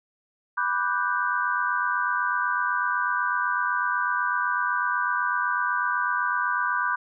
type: chord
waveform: sine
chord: G major seventh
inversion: first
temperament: equal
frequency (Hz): 987.8 / 1174.7 / 1480 / 1568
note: B5 / D6 / F#6 / G6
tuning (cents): 0 / 0 / 0 / 0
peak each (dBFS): -28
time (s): 0.57-6.96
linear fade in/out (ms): 10
effects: none